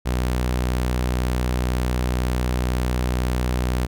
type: tone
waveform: sawtooth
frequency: 62 Hz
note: B1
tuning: 7 cents sharp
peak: -16 dBFS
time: 0.05-3.87 s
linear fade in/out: 20 ms
effects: none